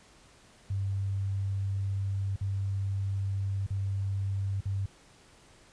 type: tone with dropouts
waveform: sine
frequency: 98 Hz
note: G2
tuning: in tune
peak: -28 dBFS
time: 0.7-4.86 s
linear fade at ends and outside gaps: 5 ms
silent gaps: 2.361-2.41 / 3.666-3.704 / 4.607-4.655 s
effects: pink hiss -58 dBFS RMS until 5.72 s + resampled to 22050 Hz